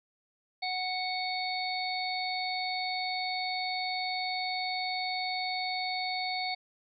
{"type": "harmonic tone", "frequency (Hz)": 740, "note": "F#5", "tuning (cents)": 0, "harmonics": [1, 3, 5, 6], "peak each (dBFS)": [-34, -36, -41, -36], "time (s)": [0.62, 6.55], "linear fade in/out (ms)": 10, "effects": []}